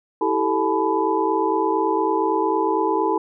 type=tone cluster; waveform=sine; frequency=327.7 / 391.8 / 440.6 / 858 / 996 Hz; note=E4 / G4 / A4 / A5 / B5; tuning=-10 / -1 / +2 / -44 / +14 cents; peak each=-24 dBFS; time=0.21-3.18 s; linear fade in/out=5 ms; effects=none